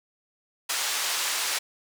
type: band-pass noise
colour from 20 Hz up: white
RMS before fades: -28 dBFS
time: 0.69-1.59 s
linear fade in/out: 10 ms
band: 730 to 7700 Hz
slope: 12 dB/octave
effects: none